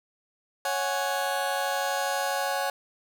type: chord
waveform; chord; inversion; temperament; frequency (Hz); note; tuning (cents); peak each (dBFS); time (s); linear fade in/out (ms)
30% pulse; C# suspended fourth; none; just; 554.4 / 739.2 / 831.5; C#5 / F#5 / G#5; 0 / -2 / +2; -28; 0.65-2.7; 2
effects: none